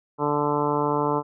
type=harmonic tone; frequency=146.83 Hz; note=D3; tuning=in tune; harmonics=1 / 2 / 3 / 4 / 5 / 6 / 7 / 8 / 9; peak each=-31 / -28 / -26 / -31 / -35 / -27 / -28 / -35 / -35 dBFS; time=0.18-1.23 s; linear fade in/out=50 ms; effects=none